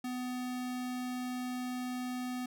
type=tone; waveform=square; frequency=250.4 Hz; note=B3; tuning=24 cents sharp; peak=-36 dBFS; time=0.04-2.46 s; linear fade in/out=5 ms; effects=none